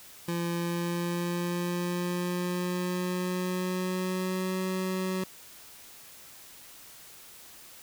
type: tone with pitch glide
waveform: 25% pulse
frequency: 171.2 to 186.69 Hz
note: F3 to F#3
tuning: -34 to +16 cents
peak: -25 dBFS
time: 0.28-5.24 s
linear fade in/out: 5 ms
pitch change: +150 cents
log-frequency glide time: 0.55-4.6 s
effects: white hiss -50 dBFS RMS until 7.82 s